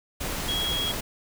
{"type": "tone in noise", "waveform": "sine", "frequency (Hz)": 3303, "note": "G#7", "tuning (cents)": -10, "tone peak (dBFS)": -26, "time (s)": [0.48, 0.92], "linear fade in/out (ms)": 10, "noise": "pink", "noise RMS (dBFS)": -31, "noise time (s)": [0.2, 1.01], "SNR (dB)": 2, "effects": []}